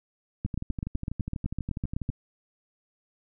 two click trains, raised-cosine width 5 ms, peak -20 / -17 dBFS, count 21 / 14, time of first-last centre 0.46-2.099 / 0.45-2.091 s, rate 12.2 / 7.92 Hz, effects none

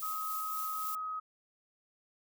violet noise with tremolo, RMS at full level -40 dBFS, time 0-0.95 s, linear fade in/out 0 ms, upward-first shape sine, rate 3.7 Hz, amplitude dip 30%
sine tone, 1265 Hz, D#6, 28 cents sharp, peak -35 dBFS, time 0.02-1.2 s, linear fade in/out 10 ms
effects none

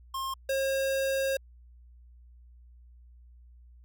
square tone pair in turn, 1067 / 539.1 Hz, C6 / C#5, +34 / -48 cents, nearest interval octave, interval 1182 cents, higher first, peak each -32 / -27 dBFS, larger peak second, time 0.14-0.34 / 0.49-1.37 s, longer second, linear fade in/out 5 ms, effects added 60 Hz sine -51 dBFS peak until 3.84 s

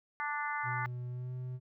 harmonic tone, 293.7 Hz, D4, in tune, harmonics 3 / 4 / 5 / 6 / 7, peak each -38 / -39 / -40 / -41 / -41 dBFS, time 0.2-0.86 s, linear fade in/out 0 ms
triangle tone with pitch glide, 123.47 to 126.65 Hz, B2 to B2, 0 to +44 cents, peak -35 dBFS, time 0.63-1.6 s, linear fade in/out 50 ms, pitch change +44 cents, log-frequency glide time 1.09-1.33 s
clicks, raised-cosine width 0.3 ms, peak -38 dBFS, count 2, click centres 0.852 / 0.855 s
effects none

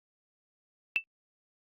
sine tone with exponential decay, 2657 Hz, E7, 13 cents sharp, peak -19 dBFS, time 0.96-1.04 s, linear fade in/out 0 ms, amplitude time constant 16 ms, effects Opus 48 kbps

